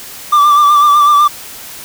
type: tone with vibrato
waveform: triangle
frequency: 1174.7 Hz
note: D6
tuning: in tune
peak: -3 dBFS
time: 0.32-1.28 s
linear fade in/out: 10 ms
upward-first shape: sine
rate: 8 Hz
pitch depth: 39 cents each way
effects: white hiss -30 dBFS RMS until 1.84 s